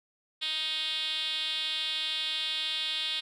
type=tone with band-pass filter; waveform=5% pulse; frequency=312.9 Hz; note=D#4; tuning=10 cents sharp; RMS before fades=-32 dBFS; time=0.41-3.21 s; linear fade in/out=20 ms; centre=3600 Hz; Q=4.8; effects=none